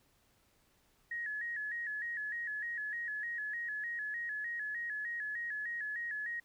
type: tone with vibrato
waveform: sine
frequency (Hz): 1792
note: A6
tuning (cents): +31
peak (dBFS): -36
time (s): 1.11-6.4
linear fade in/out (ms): 5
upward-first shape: square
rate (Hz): 3.3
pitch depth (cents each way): 85
effects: pink hiss -71 dBFS RMS until 6.44 s